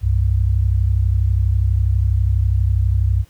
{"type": "tone pair together", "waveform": "sine", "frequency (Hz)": [64.67, 96.9], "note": ["C2", "G2"], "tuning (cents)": [-20, -20], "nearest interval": "perfect fifth", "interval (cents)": 700, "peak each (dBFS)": -16, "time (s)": [0.01, 3.25], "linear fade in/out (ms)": 50, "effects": ["pink hiss -54 dBFS RMS until 3.29 s"]}